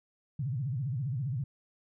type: tone with vibrato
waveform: sine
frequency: 130.81 Hz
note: C3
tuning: in tune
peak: -30 dBFS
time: 0.39-1.44 s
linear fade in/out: 5 ms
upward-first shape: sine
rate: 15 Hz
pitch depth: 250 cents each way
effects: none